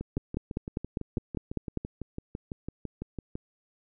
two click trains, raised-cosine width 3 ms, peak -16 / -22 dBFS, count 9 / 21, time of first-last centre 0.17-1.773 / 0.01-3.354 s, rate 4.99 / 5.98 Hz, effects none

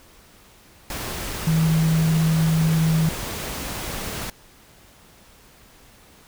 sine tone in noise, 160.6 Hz, E3, 45 cents flat, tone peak -16 dBFS, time 1.47-3.09 s, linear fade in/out 2 ms, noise pink, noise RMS -30 dBFS, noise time 0.9-4.3 s, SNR +11 dB, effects pink hiss -51 dBFS RMS until 6.27 s

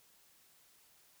silence, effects white hiss -66 dBFS RMS until 1.2 s

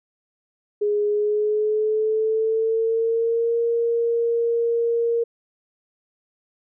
sine tone with pitch glide, 415.3 to 466.2 Hz, G#4 to A#4, 0 to 0 cents, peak -18 dBFS, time 0.81-5.24 s, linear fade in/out 10 ms, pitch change +200 cents, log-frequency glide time 1.07-3.57 s, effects none

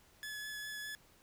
sawtooth tone with vibrato, 1708 Hz, G#6, 48 cents sharp, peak -38 dBFS, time 0.23-0.95 s, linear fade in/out 0 ms, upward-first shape sine, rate 4.9 Hz, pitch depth 10 cents each way, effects pink hiss -65 dBFS RMS until 1.22 s

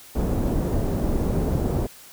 pink low-pass noise, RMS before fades -23 dBFS, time 0.15-1.87 s, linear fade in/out 10 ms, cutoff 490 Hz, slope 12 dB/octave, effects white hiss -46 dBFS RMS until 2.12 s

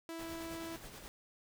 sawtooth tone, 329.6 Hz, E4, in tune, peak -38 dBFS, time 0.09-0.76 s, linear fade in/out 0 ms
pink noise with tremolo, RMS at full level -49 dBFS, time 0.19-1.08 s, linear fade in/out 0 ms, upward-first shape sine, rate 9.4 Hz, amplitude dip 45%
effects none

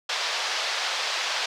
white band-pass noise, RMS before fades -28 dBFS, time 0.09-1.46 s, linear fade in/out 5 ms, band 540 to 5000 Hz, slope 24 dB/octave, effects none

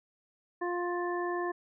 harmonic tone, 351.8 Hz, F4, 13 cents sharp, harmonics 1 / 2 / 3 / 5, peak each -32 / -38 / -37 / -40 dBFS, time 0.61-1.52 s, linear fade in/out 10 ms, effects none

